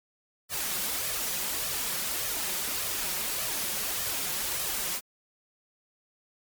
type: noise with flanger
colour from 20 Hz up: white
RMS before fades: -31 dBFS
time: 0.49-5.01 s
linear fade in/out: 50 ms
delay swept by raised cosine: 1.6 to 5.6 ms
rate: 1.7 Hz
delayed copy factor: +0.6
effects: MP3 96 kbps